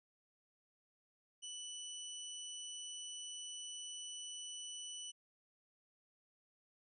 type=tone; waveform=20% pulse; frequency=2973 Hz; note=F#7; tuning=8 cents sharp; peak=-40 dBFS; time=1.42-5.12 s; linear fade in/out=20 ms; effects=resampled to 24000 Hz